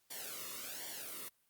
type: noise with flanger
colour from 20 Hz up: white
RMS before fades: -45 dBFS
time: 0.1-1.29 s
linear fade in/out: 10 ms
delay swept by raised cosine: 0.77 to 1.28 ms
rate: 1.3 Hz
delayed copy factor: -0.8
effects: white hiss -75 dBFS RMS until 1.49 s + Opus 48 kbps